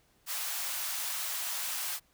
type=high-pass noise; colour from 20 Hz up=white; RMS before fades=-35 dBFS; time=0.26-2 s; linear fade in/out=50 ms; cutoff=710 Hz; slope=24 dB/octave; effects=pink hiss -68 dBFS RMS until 2.13 s